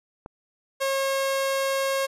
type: click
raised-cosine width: 1 ms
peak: -24 dBFS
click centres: 0.261 s
type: tone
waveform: sawtooth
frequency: 542 Hz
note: C#5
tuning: 39 cents flat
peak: -19 dBFS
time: 0.8-2.07 s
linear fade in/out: 20 ms
effects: resampled to 32000 Hz